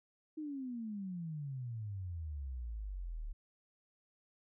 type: exponential sweep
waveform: sine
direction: down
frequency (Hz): 316.5 to 35.54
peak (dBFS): -39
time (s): 0.37-3.33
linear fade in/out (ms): 10
effects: none